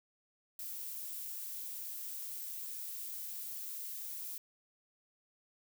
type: noise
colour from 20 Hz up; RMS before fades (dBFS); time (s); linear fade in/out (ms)
violet; -43; 0.59-4.38; 2
effects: none